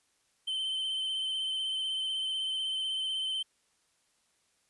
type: tone with vibrato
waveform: triangle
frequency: 3087 Hz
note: G7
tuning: 27 cents flat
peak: -29 dBFS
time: 0.47-3.43 s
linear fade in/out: 10 ms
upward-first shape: sine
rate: 16 Hz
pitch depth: 24 cents each way
effects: white hiss -72 dBFS RMS until 4.69 s + resampled to 24000 Hz